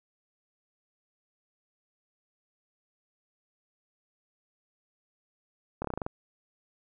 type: slowing click train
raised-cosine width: 1 ms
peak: -18 dBFS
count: 8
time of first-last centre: 5.82-6.065 s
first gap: 25 ms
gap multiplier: 1.11
effects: none